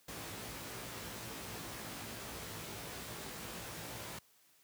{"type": "noise with comb filter", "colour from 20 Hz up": "pink", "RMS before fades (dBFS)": -45, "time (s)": [0.08, 4.19], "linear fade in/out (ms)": 5, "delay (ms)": 18, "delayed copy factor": 0.85, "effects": ["white hiss -68 dBFS RMS until 4.63 s", "high-pass 80 Hz 12 dB/octave"]}